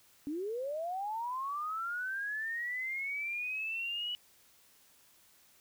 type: linear sweep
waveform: sine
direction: up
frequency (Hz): 277.2 to 2960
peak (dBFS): -34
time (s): 0.27-4.15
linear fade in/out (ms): 0
effects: white hiss -64 dBFS RMS until 5.6 s